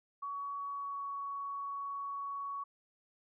sine tone with pitch glide, 1126 to 1119.5 Hz, C#6 to C#6, +27 to +17 cents, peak -37 dBFS, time 0.22-2.64 s, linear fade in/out 10 ms, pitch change -10 cents, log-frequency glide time 0.71-1.05 s, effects none

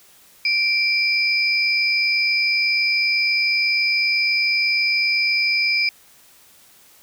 sine tone pair together, 2349 / 4977 Hz, D7 / D#8, 0 / 0 cents, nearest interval octave + minor second, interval 1300 cents, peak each -18 / -21 dBFS, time 0.45-5.89 s, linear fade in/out 2 ms, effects white hiss -51 dBFS RMS until 7.02 s

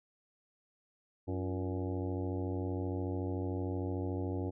harmonic tone with a mistuned harmonic, 93.4 Hz, F#2, 17 cents sharp, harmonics 1 / 2 / 3 / 4 / 5 / 6 / 7 / 8 / 9, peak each -36 / -46 / -39 / -41 / -44 / -49 / -51 / -52 / -52 dBFS, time 1.27-4.51 s, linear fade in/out 20 ms, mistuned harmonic 4, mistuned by -90 cents, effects none

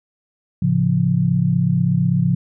sine chord, A augmented, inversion none, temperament equal, 110 / 138.59 / 174.61 Hz, A2 / C#3 / E#3, 0 / 0 / 0 cents, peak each -22 / -18 / -17 dBFS, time 0.62-2.35 s, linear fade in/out 5 ms, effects none

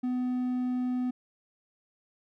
triangle tone, 250.6 Hz, B3, 25 cents sharp, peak -25 dBFS, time 0.03-1.11 s, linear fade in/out 10 ms, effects none

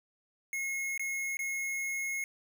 square tone with dropouts, 2166 Hz, C#7, 41 cents flat, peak -33 dBFS, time 0.53-2.24 s, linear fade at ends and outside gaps 1 ms, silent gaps 0.977-0.995 / 1.37-1.391 s, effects none

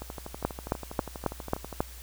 two click trains, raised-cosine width 1 ms, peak -11 / -23 dBFS, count 6 / 22, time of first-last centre 0.45-1.805 / 0.02-1.727 s, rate 3.69 / 12.3 Hz, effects added 60 Hz sine -44 dBFS peak until 2.02 s + white hiss -49 dBFS RMS until 2.02 s

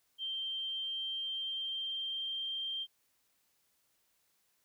sine tone with pitch glide, 3144 to 3166 Hz, G7 to G7, +4 to +17 cents, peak -35 dBFS, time 0.18-2.87 s, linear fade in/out 50 ms, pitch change +13 cents, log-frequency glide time 0.54-2.45 s, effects white hiss -75 dBFS RMS until 4.64 s

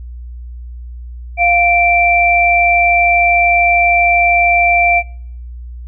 sine tone pair together, 698.9 / 2347 Hz, F5 / D7, +1 / -2 cents, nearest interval octave + major sixth, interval 2097 cents, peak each -11 dBFS, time 1.37-5.03 s, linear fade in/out 50 ms, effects noise-tail reverb RT60 0.7 s tail -26 dB re dry + added 60 Hz sine -26 dBFS peak until 5.87 s

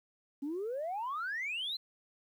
sine exponential sweep, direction up, 270 to 4186 Hz, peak -33 dBFS, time 0.42-1.77 s, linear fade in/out 10 ms, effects tanh soft clip ceiling -31 dBFS + 11-bit

